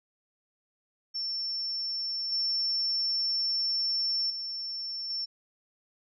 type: tone with level steps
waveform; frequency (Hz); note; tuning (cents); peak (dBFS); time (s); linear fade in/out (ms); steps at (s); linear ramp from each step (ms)
sine; 5410; E8; +44; -30 / -26 / -33 / -30; 1.14-5.26; 20; 2.32 / 4.3 / 5.1; 2
effects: none